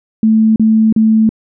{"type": "tone bursts", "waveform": "sine", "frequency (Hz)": 220, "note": "A3", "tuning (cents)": 0, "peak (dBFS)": -6, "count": 3, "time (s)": [0.23, 1.292], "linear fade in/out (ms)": 2, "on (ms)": 330, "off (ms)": 36, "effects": []}